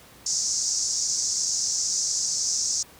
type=band-pass noise; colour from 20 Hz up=pink; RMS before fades=-26 dBFS; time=0.26-2.83 s; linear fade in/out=5 ms; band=5400 to 7000 Hz; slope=48 dB/octave; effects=pink hiss -50 dBFS RMS until 2.99 s + high-pass 60 Hz 12 dB/octave